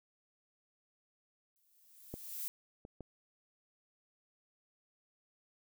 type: noise with exponential growth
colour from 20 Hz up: violet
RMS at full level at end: -38 dBFS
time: 1.56-2.48 s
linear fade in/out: 0 ms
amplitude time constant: 200 ms
type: clicks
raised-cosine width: 2 ms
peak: -28 / -35 / -32 dBFS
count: 3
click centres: 2.14 / 2.851 / 3.007 s
effects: none